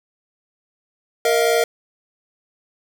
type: chord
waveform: square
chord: Bb suspended fourth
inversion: none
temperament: equal with one note detuned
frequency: 466.2 / 635 / 698.5 Hz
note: Bb4 / Eb5 / F5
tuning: 0 / +35 / 0 cents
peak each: -18 / -21 / -23 dBFS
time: 1.25-1.64 s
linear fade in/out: 2 ms
effects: none